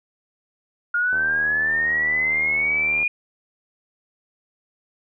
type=linear sweep; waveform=sine; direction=up; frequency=1416 to 2448 Hz; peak=-18 dBFS; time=0.94-3.08 s; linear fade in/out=5 ms
type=click train; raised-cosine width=1 ms; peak=-23 dBFS; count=148; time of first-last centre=1.13-3.029 s; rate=77.4 Hz
effects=none